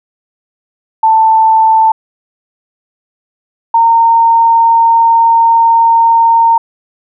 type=tone pair in turn; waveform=sine; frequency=886 / 918.2 Hz; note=A5 / A#5; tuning=+12 / -26 cents; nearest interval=minor second; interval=62 cents; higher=second; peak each=-4 dBFS; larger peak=neither; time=1.03-1.92 / 3.74-6.58 s; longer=second; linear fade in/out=5 ms; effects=none